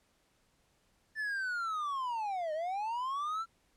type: linear two-way sweep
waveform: triangle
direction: down then up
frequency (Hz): 1773 to 603 to 1368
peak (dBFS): -31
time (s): 1.15-3.46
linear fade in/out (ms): 50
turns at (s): 2.53
effects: pink hiss -72 dBFS RMS until 3.76 s + low-pass 11000 Hz 12 dB/octave